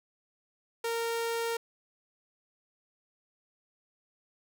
sawtooth tone, 462 Hz, A#4, 16 cents flat, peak -26 dBFS, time 0.84-1.57 s, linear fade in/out 5 ms, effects none

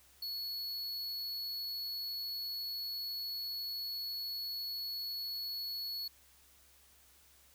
square tone, 4386 Hz, C#8, 19 cents flat, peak -38 dBFS, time 0.22-6.08 s, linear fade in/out 5 ms, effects added 67 Hz sine -70 dBFS peak until 7.54 s + white hiss -64 dBFS RMS until 7.54 s

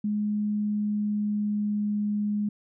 sine tone with pitch glide, 209.2 to 207.9 Hz, G#3 to G#3, +13 to +2 cents, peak -24 dBFS, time 0.04-2.49 s, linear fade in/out 5 ms, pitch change -11 cents, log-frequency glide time 0.47-2 s, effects none

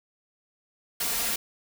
white noise with comb filter, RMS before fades -28 dBFS, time 1-1.36 s, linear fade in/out 5 ms, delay 4.3 ms, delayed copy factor +0.6, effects none

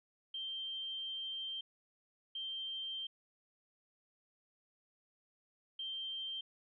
sine tone bursts at uneven times, 3147 Hz, G7, 6 cents sharp, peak -39 dBFS, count 3, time 0.34-1.61 / 2.35-3.07 / 5.79-6.41 s, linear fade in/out 5 ms, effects none

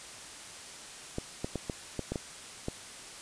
clicks, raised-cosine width 2 ms, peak -19 dBFS, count 8, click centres 1.184 / 1.445 / 1.557 / 1.698 / 1.993 / 2.12 / 2.158 / 2.684 s, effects white hiss -46 dBFS RMS until 3.21 s + resampled to 22050 Hz

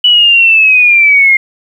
sine linear sweep, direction down, 2967 to 2117 Hz, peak -3 dBFS, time 0.04-1.37 s, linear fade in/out 5 ms, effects 7-bit

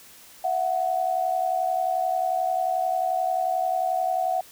sine tone pair together, 668.7 / 740 Hz, E5 / F#5, +25 / 0 cents, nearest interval major second, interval 175 cents, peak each -27 / -23 dBFS, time 0.44-4.41 s, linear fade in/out 5 ms, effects white hiss -49 dBFS RMS until 4.51 s

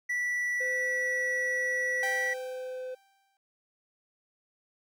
triangle tone with pitch glide, 1959 to 1944.3 Hz, B6 to B6, -15 to -28 cents, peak -26 dBFS, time 0.09-2.34 s, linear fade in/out 10 ms, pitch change -13 cents, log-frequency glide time 0.38-1.28 s
triangle tone, 511 Hz, C5, 41 cents flat, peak -33 dBFS, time 0.6-2.95 s, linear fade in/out 10 ms
sawtooth tone with exponential decay, 784 Hz, G5, in tune, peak -29 dBFS, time 2.03-3.37 s, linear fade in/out 1 ms, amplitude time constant 290 ms
effects none

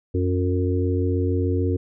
harmonic tone with a mistuned harmonic, 91.4 Hz, F#2, 21 cents flat, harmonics 1 / 3 / 4 / 5, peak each -21 / -26 / -27 / -28 dBFS, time 0.14-1.77 s, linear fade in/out 10 ms, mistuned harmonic 4, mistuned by -23 cents, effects none

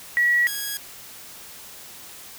sine / 5% pulse tone pair in turn, 1927 / 1653.6 Hz, B6 / G#6, -43 / -8 cents, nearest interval minor third, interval 265 cents, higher first, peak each -16 dBFS, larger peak neither, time 0.17-0.47 / 0.47-0.77 s, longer neither, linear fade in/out 0 ms, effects white hiss -42 dBFS RMS until 2.38 s

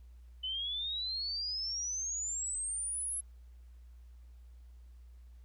sine exponential sweep, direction up, 3000 to 11030 Hz, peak -34 dBFS, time 0.43-3.21 s, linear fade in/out 10 ms, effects added 60 Hz sine -51 dBFS peak until 5.44 s + pink hiss -75 dBFS RMS until 5.44 s

